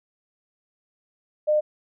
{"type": "tone", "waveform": "sine", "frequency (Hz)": 606, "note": "D#5", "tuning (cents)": -46, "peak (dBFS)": -17, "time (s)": [1.47, 1.61], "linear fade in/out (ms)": 20, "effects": []}